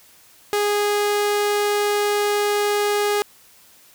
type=tone; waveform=sawtooth; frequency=412.9 Hz; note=G#4; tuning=10 cents flat; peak=-14 dBFS; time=0.53-3.22 s; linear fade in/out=0 ms; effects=white hiss -51 dBFS RMS until 3.94 s